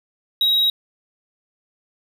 triangle tone, 3820 Hz, A#7, 42 cents sharp, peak -13 dBFS, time 0.41-0.7 s, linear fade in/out 2 ms, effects none

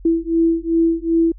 sine beating tone pair, 329.6 / 332.2 Hz, E4 / E4, 0 / +13 cents, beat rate 2.6 Hz, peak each -17 dBFS, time 0.05-1.32 s, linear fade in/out 5 ms, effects added 45 Hz sine -36 dBFS peak until 1.38 s

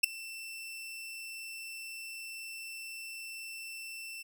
sawtooth tone with ADSR envelope, 2679 Hz, E7, 27 cents sharp, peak -14 dBFS, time 0.03-4.23 s, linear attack 12 ms, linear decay 4 ms, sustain -24 dB, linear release 15 ms, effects none

